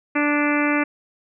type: harmonic tone with a mistuned harmonic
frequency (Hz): 293.7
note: D4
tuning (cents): 0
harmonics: 1 / 2 / 3 / 4 / 5 / 6 / 7 / 8 / 9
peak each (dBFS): -20 / -27 / -30 / -28 / -28 / -29 / -27 / -28 / -32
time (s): 0.15-0.84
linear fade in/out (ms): 10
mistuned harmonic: 6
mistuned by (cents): -17
effects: none